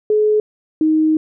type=tone pair in turn; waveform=sine; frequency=425.5 / 312.8 Hz; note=G#4 / D#4; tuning=+42 / +9 cents; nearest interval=perfect fourth; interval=533 cents; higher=first; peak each=-11 dBFS; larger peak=neither; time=0.1-0.4 / 0.81-1.17 s; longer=second; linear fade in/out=2 ms; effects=none